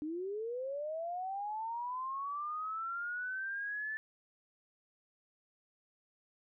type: linear sweep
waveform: sine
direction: up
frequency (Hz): 294.5 to 1759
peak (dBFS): -36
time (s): 0.02-3.97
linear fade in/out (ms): 0
effects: none